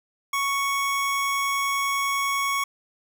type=tone; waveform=25% pulse; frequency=1110 Hz; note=C#6; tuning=2 cents sharp; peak=-19 dBFS; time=0.33-2.64 s; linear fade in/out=5 ms; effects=none